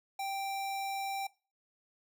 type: tone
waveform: square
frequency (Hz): 784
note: G5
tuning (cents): 0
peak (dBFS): -35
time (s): 0.19-1.27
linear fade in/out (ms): 5
effects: noise-tail reverb RT60 0.3 s tail -19 dB re dry